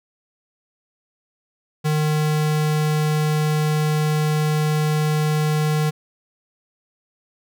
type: tone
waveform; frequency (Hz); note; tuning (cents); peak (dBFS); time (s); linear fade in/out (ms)
square; 152.8; D#3; -31; -18; 1.84-5.91; 20
effects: none